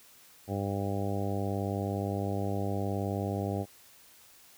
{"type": "harmonic tone", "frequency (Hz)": 99.3, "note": "G2", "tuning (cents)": 23, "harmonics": [1, 2, 3, 4, 5, 6, 7, 8], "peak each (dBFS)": [-33, -36, -38, -39, -40, -41, -41, -42], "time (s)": [0.47, 3.66], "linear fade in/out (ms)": 50, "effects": ["white hiss -57 dBFS RMS until 4.57 s"]}